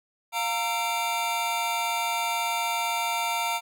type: tone cluster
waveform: square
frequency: 702 / 923 / 1347 / 2334 / 3597 Hz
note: F5 / A#5 / E6 / D7 / A7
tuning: +9 / -17 / +37 / -11 / +37 cents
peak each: -33 / -29 / -37 / -33 / -37 dBFS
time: 0.32-3.61 s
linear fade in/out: 50 ms
effects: none